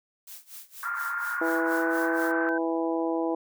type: noise with tremolo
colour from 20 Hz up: blue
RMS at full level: -42 dBFS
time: 0.27-2.32 s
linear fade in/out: 5 ms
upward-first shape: sine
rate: 4.2 Hz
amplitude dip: 90%
type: band-pass noise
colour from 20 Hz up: white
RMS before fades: -36 dBFS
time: 0.83-2.49 s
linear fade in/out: 0 ms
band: 990 to 1700 Hz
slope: 48 dB/octave
type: tone with pitch glide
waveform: sine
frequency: 1396.9 to 1541 Hz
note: F6 to G6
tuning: 0 to -30 cents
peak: -29 dBFS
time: 0.85-2.58 s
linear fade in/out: 5 ms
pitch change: +170 cents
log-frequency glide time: 1.14-2.22 s
type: harmonic tone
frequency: 164.81 Hz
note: E3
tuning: in tune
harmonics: 2 / 3 / 4 / 5 / 6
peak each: -27 / -31 / -33 / -35 / -37 dBFS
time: 1.41-3.35 s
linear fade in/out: 5 ms
effects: none